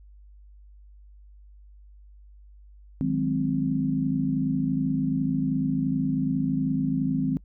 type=chord; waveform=sine; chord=Ab dominant seventh; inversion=second; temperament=equal; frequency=155.56 / 185 / 207.7 / 261.6 Hz; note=Eb3 / Gb3 / Ab3 / C4; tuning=0 / 0 / 0 / 0 cents; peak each=-28 / -31 / -31 / -25 dBFS; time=3.01-7.37 s; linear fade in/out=0 ms; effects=noise-tail reverb RT60 0.1 s tail -25 dB re dry + added 50 Hz sine -47 dBFS peak until 7.44 s